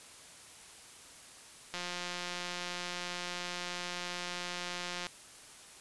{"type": "click train", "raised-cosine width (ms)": 0.2, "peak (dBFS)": -21, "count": 590, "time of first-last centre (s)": [1.74, 5.068], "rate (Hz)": 177, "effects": ["white hiss -53 dBFS RMS until 5.8 s", "resampled to 24000 Hz"]}